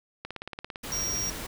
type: click train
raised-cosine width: 0.3 ms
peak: -20 dBFS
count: 10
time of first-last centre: 0.25-0.758 s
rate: 17.7 Hz
type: noise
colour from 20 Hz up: pink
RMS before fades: -37 dBFS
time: 0.83-1.47 s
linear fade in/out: 10 ms
type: tone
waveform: square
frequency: 5650 Hz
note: F8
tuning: 19 cents sharp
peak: -29 dBFS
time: 0.92-1.3 s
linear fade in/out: 2 ms
effects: none